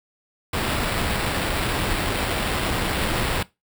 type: noise with sample-and-hold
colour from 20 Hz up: pink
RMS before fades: -24 dBFS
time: 0.53-3.43 s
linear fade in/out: 5 ms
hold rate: 6300 Hz
effects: noise-tail reverb RT60 0.2 s tail -19 dB re dry